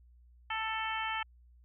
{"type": "harmonic tone", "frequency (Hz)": 441.6, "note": "A4", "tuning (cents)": 6, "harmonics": [2, 3, 4, 5, 6, 7], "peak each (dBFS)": [-37, -39, -40, -41, -42, -42], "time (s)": [0.5, 1.23], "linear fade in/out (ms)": 5, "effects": ["added 60 Hz sine -57 dBFS peak until 1.64 s"]}